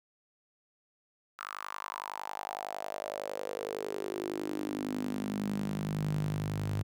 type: tone with high-pass filter sweep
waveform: sawtooth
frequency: 50.9 Hz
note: G#1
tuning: 34 cents flat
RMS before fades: -36 dBFS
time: 1.38-6.83 s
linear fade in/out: 20 ms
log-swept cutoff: 1300 to 110 Hz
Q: 5.3
effects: none